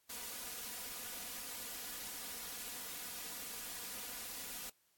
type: noise with comb filter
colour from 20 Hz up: white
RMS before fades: -45 dBFS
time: 0.09-4.7 s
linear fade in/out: 10 ms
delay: 4.1 ms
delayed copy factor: +0.7
effects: white hiss -75 dBFS RMS until 4.97 s + AAC 64 kbps